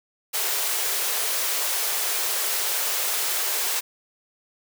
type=high-pass noise; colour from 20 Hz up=white; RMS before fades=-25 dBFS; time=0.33-3.81 s; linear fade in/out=20 ms; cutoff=360 Hz; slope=96 dB/octave; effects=none